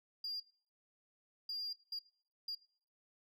sine tone bursts at uneven times, 4803 Hz, D8, 38 cents sharp, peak -36 dBFS, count 4, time 0.24-0.4 / 1.49-1.73 / 1.92-1.99 / 2.48-2.55 s, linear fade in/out 5 ms, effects noise-tail reverb RT60 0.5 s tail -22 dB re dry + tanh soft clip ceiling -37 dBFS

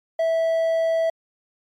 triangle tone, 655 Hz, E5, 11 cents flat, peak -16 dBFS, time 0.19-1.1 s, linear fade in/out 5 ms, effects MP3 96 kbps

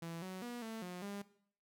sawtooth tone with pitch steps, 166.8 / 186.6 / 241.3 / 223.4 / 179.4 / 201.5 Hz, E3 / F#3 / B3 / A3 / F3 / G3, +21 / +15 / -40 / +27 / +47 / +48 cents, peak -39 dBFS, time 0.02-1.22 s, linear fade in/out 5 ms, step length 200 ms, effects noise-tail reverb RT60 0.6 s tail -17 dB re dry

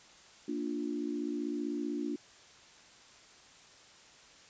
sine chord, Bb major, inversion none, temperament equal, 233.1 / 293.7 / 349.2 Hz, Bb3 / D4 / F4, 0 / 0 / 0 cents, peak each -39 / -35 / -39 dBFS, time 0.48-2.16 s, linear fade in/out 5 ms, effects white hiss -57 dBFS RMS until 4.49 s + resampled to 16000 Hz

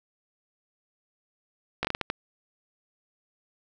slowing click train, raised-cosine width 0.3 ms, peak -11 dBFS, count 7, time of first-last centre 1.83-2.101 s, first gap 17 ms, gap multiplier 1.39, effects none

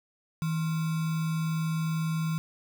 sine tone with sample-and-hold, 161.2 Hz, E3, 38 cents flat, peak -26 dBFS, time 0.42-2.38 s, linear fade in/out 0 ms, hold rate 1225 Hz, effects none

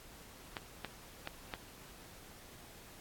clicks, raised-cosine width 0.3 ms, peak -23 dBFS, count 4, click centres 0.568 / 0.847 / 1.274 / 1.538 s, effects pink hiss -55 dBFS RMS until 3 s + AAC 64 kbps

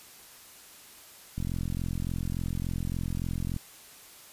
click train, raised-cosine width 5 ms, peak -20 dBFS, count 96, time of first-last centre 1.38-3.564 s, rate 43.5 Hz, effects white hiss -51 dBFS RMS until 4.32 s + resampled to 32000 Hz

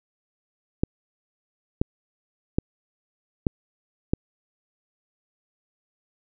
clicks, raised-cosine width 3 ms, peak -7 dBFS, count 5, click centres 0.835 / 1.815 / 2.585 / 3.468 / 4.135 s, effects none

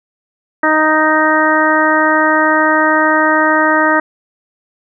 harmonic tone, 311.1 Hz, D#4, in tune, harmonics 1 / 2 / 3 / 4 / 5 / 6, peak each -16 / -16 / -16 / -16 / -16 / -16 dBFS, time 0.63-4 s, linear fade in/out 5 ms, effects none

